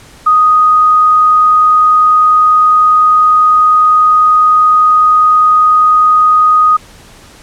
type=tone; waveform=sine; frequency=1245 Hz; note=D#6; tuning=1 cent sharp; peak=-4 dBFS; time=0.26-6.77 s; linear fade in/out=10 ms; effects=pink hiss -38 dBFS RMS until 7.42 s + low-pass 10000 Hz 12 dB/octave